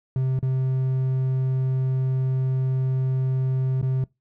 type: tone with dropouts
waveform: triangle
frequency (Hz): 130.81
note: C3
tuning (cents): 0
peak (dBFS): -18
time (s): 0.16-4.04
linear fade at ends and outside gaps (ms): 2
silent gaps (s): 0.391-0.428 / 3.814-3.827
effects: noise-tail reverb RT60 0.2 s tail -23 dB re dry